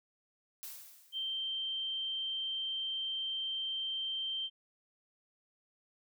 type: noise with exponential decay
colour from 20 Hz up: blue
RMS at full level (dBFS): -43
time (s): 0.63-1.51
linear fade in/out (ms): 0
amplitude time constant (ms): 190
type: tone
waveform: sine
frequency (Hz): 3136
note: G7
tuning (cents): 0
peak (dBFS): -34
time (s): 1.12-4.5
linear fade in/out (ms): 50
effects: none